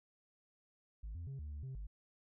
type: tone with pitch steps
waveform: sine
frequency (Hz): 53.1 / 84.9 / 136.1 / 74.6 / 73.5 / 132 / 50.6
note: G#1 / F2 / C#3 / D2 / D2 / C3 / G#1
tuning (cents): +39 / -48 / -31 / +28 / +2 / +16 / -44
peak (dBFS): -40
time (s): 1.03-1.87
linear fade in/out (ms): 10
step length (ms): 120
effects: tanh soft clip ceiling -41 dBFS